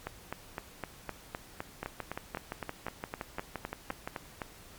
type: two click trains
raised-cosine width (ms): 0.5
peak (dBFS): -20 / -20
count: 14 / 18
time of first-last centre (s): 1.83-4.075 / 0.07-4.418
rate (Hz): 5.79 / 3.91
effects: pink hiss -53 dBFS RMS until 4.78 s + MP3 96 kbps